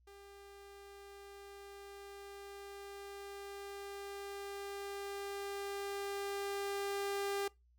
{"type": "tone with level ramp", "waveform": "sawtooth", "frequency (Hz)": 399.1, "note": "G4", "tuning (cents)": 31, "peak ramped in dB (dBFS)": [-51, -31], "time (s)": [0.07, 7.48], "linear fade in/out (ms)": 5, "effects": ["noise-tail reverb RT60 0.2 s tail -22 dB re dry", "added 60 Hz sine -66 dBFS peak until 7.78 s"]}